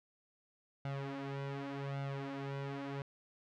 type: tone with flanger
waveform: sawtooth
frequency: 138.59 Hz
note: C#3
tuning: in tune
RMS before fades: -41 dBFS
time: 0.85-3.02 s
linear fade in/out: 2 ms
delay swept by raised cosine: 1.4 to 5.2 ms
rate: 0.87 Hz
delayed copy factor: +0.8
effects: low-pass 3000 Hz 12 dB/octave